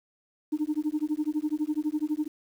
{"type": "tone with tremolo", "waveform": "sine", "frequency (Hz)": 303.7, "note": "D#4", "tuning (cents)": -42, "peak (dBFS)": -21, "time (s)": [0.52, 2.28], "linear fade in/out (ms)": 10, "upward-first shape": "sine", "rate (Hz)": 12, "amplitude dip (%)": 100, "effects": ["tanh soft clip ceiling -20 dBFS", "9-bit"]}